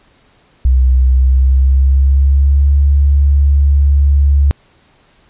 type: tone with pitch glide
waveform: sine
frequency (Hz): 64 to 70.6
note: C2 to C#2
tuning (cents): -38 to +32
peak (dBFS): -6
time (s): 0.65-4.51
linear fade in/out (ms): 0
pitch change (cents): +170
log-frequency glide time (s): 1.04-2.72
effects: pink hiss -51 dBFS RMS until 5.29 s + resampled to 8000 Hz

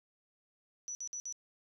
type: tone bursts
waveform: sine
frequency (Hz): 5920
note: F#8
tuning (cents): 0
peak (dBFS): -38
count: 4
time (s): 0.88-1.325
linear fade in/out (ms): 0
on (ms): 70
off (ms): 55
effects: none

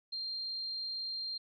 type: tone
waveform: sine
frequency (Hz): 4186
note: C8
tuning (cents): 0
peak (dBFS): -36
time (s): 0.12-1.38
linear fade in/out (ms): 10
effects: none

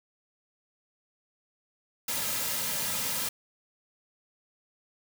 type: noise with comb filter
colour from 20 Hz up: white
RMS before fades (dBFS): -31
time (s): 2.08-3.29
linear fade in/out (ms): 5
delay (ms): 2.7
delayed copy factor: -0.6
effects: none

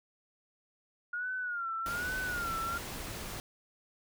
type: tone with vibrato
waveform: sine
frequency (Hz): 1420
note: F6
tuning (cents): +28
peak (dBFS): -33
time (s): 1.13-2.78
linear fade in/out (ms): 5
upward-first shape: sine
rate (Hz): 1.2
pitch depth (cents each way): 110
type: noise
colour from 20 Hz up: pink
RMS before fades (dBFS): -41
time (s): 1.86-3.4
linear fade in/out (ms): 0
effects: none

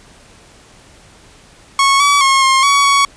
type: tone with pitch steps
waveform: sawtooth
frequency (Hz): 1101 / 1141 / 1083 / 1067 / 1126 / 1119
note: C#6 / C#6 / C#6 / C6 / C#6 / C#6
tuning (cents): -12 / +50 / -41 / +34 / +27 / +16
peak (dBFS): -5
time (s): 1.79-3.05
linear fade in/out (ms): 2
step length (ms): 210
effects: pink hiss -44 dBFS RMS until 3.16 s + resampled to 22050 Hz

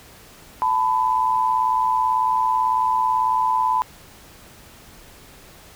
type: tone pair together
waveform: sine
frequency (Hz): 880.9 / 999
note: A5 / B5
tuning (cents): +2 / +20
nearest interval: major second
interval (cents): 218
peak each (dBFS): -22 / -18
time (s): 0.62-3.82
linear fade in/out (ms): 0
effects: pink hiss -46 dBFS RMS until 5.75 s

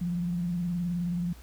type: tone with vibrato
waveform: sine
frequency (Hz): 174.61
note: F3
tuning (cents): 0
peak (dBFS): -27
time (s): 0.01-1.33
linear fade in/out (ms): 5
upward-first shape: sine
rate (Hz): 19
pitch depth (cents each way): 54
effects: added 60 Hz sine -46 dBFS peak until 1.42 s + pink hiss -55 dBFS RMS until 1.42 s

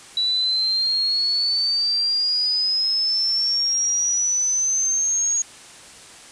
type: exponential sweep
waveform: sine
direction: up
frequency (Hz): 3927 to 6645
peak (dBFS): -18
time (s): 0.17-5.42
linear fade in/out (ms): 2
effects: white hiss -43 dBFS RMS until 6.31 s + resampled to 22050 Hz

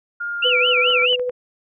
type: tone with pitch glide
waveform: sine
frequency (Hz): 1413 to 1364.9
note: F6 to F6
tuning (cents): +20 to -40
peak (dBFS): -23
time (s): 0.2-1.06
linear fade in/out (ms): 10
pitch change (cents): -60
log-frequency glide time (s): 0.31-0.86
type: tone with vibrato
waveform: sine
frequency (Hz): 2637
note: E7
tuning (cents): 0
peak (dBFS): -15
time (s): 0.42-1.16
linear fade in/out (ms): 10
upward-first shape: sine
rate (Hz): 4.7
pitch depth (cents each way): 240
type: tone with tremolo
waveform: sine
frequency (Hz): 497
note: B4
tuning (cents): +11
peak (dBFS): -18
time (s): 0.44-1.31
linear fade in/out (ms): 20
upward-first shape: sine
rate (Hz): 12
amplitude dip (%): 40
type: clicks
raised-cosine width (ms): 0.5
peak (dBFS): -23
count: 5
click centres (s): 0.905 / 1.021 / 1.129 / 1.196 / 1.295
effects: none

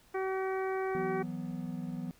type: harmonic tone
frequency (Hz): 380.4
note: F#4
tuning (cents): +48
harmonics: 1 / 2 / 3 / 4 / 5 / 6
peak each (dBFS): -32 / -38 / -42 / -44 / -46 / -48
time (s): 0.14-1.23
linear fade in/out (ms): 10
type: chord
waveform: triangle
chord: E suspended second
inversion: none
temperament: equal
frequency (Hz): 164.81 / 185 / 246.9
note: E3 / F#3 / B3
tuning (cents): 0 / 0 / 0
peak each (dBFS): -38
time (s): 0.95-2.11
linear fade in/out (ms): 0
effects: pink hiss -63 dBFS RMS until 2.19 s

